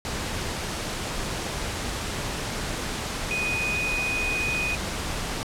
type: tone in noise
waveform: sine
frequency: 2489 Hz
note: D#7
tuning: in tune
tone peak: -25 dBFS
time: 3.31-4.75 s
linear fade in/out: 0 ms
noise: pink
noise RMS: -30 dBFS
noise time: 0.05-5.43 s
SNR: +2 dB
effects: low-pass 9000 Hz 12 dB/octave